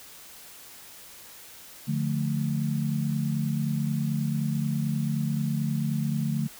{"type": "chord", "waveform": "sine", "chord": "D minor", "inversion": "none", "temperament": "just", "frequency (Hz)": [146.83, 176.2, 220.2], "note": ["D3", "F3", "A3"], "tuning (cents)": [0, 16, 2], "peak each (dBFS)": [-27, -32, -29], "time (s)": [1.87, 6.48], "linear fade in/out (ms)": 20, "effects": ["white hiss -47 dBFS RMS until 6.59 s"]}